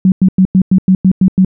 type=tone bursts; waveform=sine; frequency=187.4 Hz; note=F#3; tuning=22 cents sharp; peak=-4 dBFS; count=9; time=0.05-1.448 s; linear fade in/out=2 ms; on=70 ms; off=96 ms; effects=none